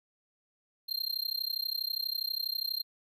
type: tone with amplitude modulation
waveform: square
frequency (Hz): 4186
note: C8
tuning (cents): 0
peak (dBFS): -28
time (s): 0.88-2.83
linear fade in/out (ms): 20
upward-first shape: sine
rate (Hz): 32.3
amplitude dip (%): 100
effects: none